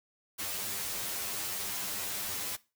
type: noise with comb filter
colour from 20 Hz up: white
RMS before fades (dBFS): -36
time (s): 0.38-2.57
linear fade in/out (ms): 20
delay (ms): 10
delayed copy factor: +1
effects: noise-tail reverb RT60 0.3 s tail -20 dB re dry